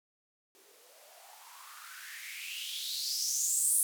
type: noise with band-pass filter sweep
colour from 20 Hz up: violet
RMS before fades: -36 dBFS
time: 0.55-3.83 s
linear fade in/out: 0 ms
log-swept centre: 360 to 10000 Hz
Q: 6.2
effects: none